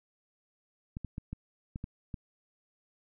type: clicks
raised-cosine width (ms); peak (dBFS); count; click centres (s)
5; -25; 7; 0.969 / 1.047 / 1.181 / 1.33 / 1.759 / 1.841 / 2.142
effects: none